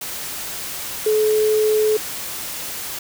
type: tone in noise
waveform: sine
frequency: 430.2 Hz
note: A4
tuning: 39 cents flat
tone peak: -14 dBFS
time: 1.06-1.97 s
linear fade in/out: 5 ms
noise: white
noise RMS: -29 dBFS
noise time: 0.01-2.99 s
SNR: +12 dB
effects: none